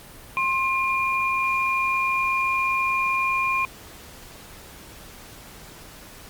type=tone pair together; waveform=sine; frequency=1059 / 2409 Hz; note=C6 / D7; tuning=+21 / +43 cents; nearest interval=octave + major second; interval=1422 cents; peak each=-23 dBFS; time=0.37-3.65 s; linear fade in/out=0 ms; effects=pink hiss -44 dBFS RMS until 6.29 s + Opus 32 kbps